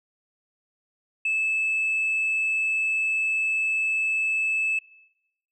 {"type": "tone", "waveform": "sine", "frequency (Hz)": 2615, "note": "E7", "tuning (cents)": -15, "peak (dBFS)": -20, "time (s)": [1.25, 4.79], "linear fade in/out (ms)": 5, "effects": ["noise-tail reverb RT60 0.9 s tail -22 dB re dry", "tanh soft clip ceiling -19 dBFS"]}